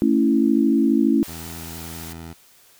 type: chord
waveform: sine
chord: A major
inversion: none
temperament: equal with one note detuned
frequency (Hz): 222.8 / 277.2 / 329.6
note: A3 / C#4 / E4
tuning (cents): +22 / 0 / 0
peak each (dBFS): -19 / -18 / -20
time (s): 0.02-1.23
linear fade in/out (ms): 0
type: high-pass noise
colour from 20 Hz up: white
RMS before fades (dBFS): -38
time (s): 1.23-2.13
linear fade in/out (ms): 5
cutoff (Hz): 400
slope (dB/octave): 96
type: tone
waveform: 15% pulse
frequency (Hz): 82.41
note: E2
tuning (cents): 0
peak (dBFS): -28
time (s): 1.27-2.34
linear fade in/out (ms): 20
effects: white hiss -53 dBFS RMS until 2.79 s